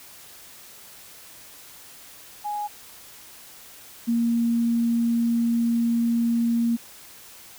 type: tone pair in turn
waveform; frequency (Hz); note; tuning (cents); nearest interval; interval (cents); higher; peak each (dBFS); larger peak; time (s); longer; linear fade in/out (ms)
sine; 831 / 233.2; G#5 / A#3; +1 / +1; octave + minor seventh; 2200; first; -26 / -19; second; 2.44-2.68 / 4.07-6.77; second; 20
effects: white hiss -46 dBFS RMS until 7.58 s